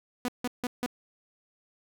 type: tone bursts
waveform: sawtooth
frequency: 246.9 Hz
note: B3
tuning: in tune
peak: -24 dBFS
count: 4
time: 0.25-0.862 s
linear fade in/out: 0 ms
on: 33 ms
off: 160 ms
effects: none